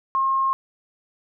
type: tone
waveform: sine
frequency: 1072 Hz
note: C6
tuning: 42 cents sharp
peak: -18 dBFS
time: 0.15-0.53 s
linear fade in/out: 0 ms
effects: none